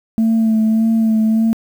sine tone with vibrato, 222.2 Hz, A3, 17 cents sharp, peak -9 dBFS, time 0.18-1.53 s, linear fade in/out 0 ms, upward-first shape sine, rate 1.7 Hz, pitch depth 25 cents each way, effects tanh soft clip ceiling -9 dBFS + 7-bit

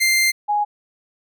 sawtooth / sine tone pair in turn, 2093 / 830.6 Hz, C7 / G#5, 0 / 0 cents, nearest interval octave + major third, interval 1600 cents, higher first, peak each -11 / -16 dBFS, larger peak first, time 0-0.32 / 0.48-0.65 s, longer first, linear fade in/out 20 ms, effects none

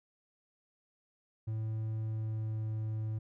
triangle tone with pitch glide, 110 to 109.18 Hz, A2 to A2, 0 to -13 cents, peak -31 dBFS, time 1.47-3.19 s, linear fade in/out 10 ms, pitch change -13 cents, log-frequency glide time 2.02-2.71 s, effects none

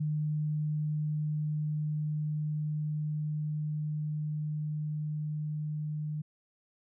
sine tone with level ramp, 151.7 Hz, D#3, 44 cents flat, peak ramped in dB -28 to -32 dBFS, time 0-6.22 s, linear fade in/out 10 ms, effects none

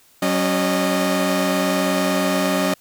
sawtooth tone cluster, 187.5 / 276 / 613 Hz, F#3 / C#4 / D#5, +23 / -7 / -26 cents, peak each -18 dBFS, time 0.22-2.74 s, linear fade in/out 5 ms, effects white hiss -54 dBFS RMS until 2.8 s

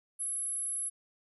sine tone, 10830 Hz, E9, 46 cents sharp, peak -32 dBFS, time 0.19-0.9 s, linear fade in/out 20 ms, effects none

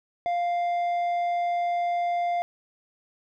square tone with low-pass filter, 698.5 Hz, F5, in tune, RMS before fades -26 dBFS, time 0.26-2.42 s, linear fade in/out 0 ms, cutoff 1600 Hz, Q 0.61, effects none

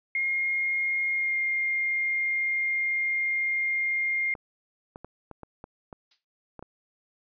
sine tone with pitch glide, 2137 to 2119 Hz, C7 to C7, +36 to +21 cents, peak -24 dBFS, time 0.15-4.34 s, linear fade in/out 2 ms, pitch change -15 cents, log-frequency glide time 1.13-1.37 s
clicks, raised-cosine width 1 ms, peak -27 dBFS, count 9, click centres 4.352 / 4.959 / 5.046 / 5.313 / 5.433 / 5.641 / 5.928 / 6.593 / 6.626 s
violet noise with exponential decay, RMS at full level -40 dBFS, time 6.11-6.25 s, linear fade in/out 5 ms, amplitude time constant 29 ms
effects resampled to 11025 Hz

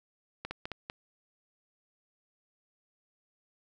clicks, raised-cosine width 0.3 ms, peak -21 dBFS, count 5, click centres 0.45 / 0.51 / 0.655 / 0.717 / 0.899 s, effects none

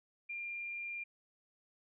sine tone, 2394 Hz, D7, 33 cents sharp, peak -39 dBFS, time 0.29-1.04 s, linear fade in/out 10 ms, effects none

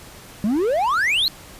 triangle exponential sweep, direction up, 194.4 to 4326 Hz, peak -15 dBFS, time 0.44-1.28 s, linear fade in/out 0 ms, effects pink hiss -42 dBFS RMS until 1.59 s + resampled to 32000 Hz

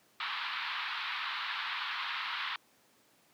pink band-pass noise, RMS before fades -37 dBFS, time 0.2-2.56 s, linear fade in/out 2 ms, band 960 to 4100 Hz, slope 48 dB/octave, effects pink hiss -66 dBFS RMS until 3.33 s + high-pass 200 Hz 12 dB/octave

